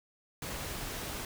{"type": "noise", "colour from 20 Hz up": "pink", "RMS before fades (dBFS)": -39, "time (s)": [0.42, 1.25], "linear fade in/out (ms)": 2, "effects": []}